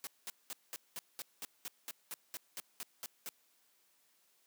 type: noise bursts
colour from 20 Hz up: white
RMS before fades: -43 dBFS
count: 15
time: 0.04-3.29 s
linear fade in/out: 0 ms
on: 30 ms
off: 200 ms
effects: white hiss -72 dBFS RMS until 4.46 s + high-pass 200 Hz 12 dB/octave